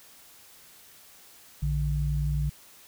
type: tone pair together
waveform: sine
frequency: 58.18 / 146.6 Hz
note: A#1 / D3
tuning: -3 / -3 cents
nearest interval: octave + major third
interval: 1600 cents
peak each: -27 / -27 dBFS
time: 1.62-2.5 s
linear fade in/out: 10 ms
effects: white hiss -53 dBFS RMS until 2.87 s